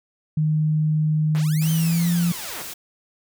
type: tone with pitch glide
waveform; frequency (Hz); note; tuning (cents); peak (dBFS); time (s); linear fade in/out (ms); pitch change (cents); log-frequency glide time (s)
sine; 154.3 to 172.2; D#3 to F3; -14 to -24; -17; 0.37-2.32; 5; +190; 1.53-2.09
type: linear two-way sweep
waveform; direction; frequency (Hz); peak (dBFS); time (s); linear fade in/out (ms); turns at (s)
5% pulse; up then down; 143.5 to 3169 to 143.5; -23; 1.35-2.62; 0; 1.7
type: noise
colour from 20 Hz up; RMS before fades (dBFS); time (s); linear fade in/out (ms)
white; -34; 1.61-2.74; 10
effects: none